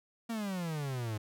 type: exponential sweep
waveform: 45% pulse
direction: down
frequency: 235.1 to 103.9 Hz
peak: -34 dBFS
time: 0.29-1.18 s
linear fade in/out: 10 ms
effects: none